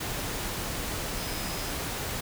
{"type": "tone in noise", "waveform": "sine", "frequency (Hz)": 5070, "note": "D#8", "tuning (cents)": 32, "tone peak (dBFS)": -43, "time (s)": [1.17, 1.72], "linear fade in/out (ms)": 10, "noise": "pink", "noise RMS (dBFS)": -33, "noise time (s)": [0, 2.21], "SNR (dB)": -13, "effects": []}